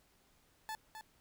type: tone with echo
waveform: 30% pulse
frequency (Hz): 872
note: A5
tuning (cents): -16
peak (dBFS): -37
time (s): 0.69-0.75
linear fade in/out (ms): 0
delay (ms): 260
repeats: 1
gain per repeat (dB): -7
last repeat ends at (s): 1.01
effects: pink hiss -70 dBFS RMS until 1.2 s